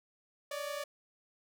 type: tone pair together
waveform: sawtooth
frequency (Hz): 570 / 600.2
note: C#5 / D5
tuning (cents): +48 / +38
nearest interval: minor second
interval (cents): 90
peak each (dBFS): -35 / -37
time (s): 0.51-0.84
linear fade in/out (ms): 5
effects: none